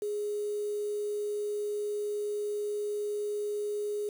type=tone with quantisation; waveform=sine; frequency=415.3 Hz; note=G#4; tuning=in tune; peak=-30 dBFS; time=0.02-4.09 s; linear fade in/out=2 ms; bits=8; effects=none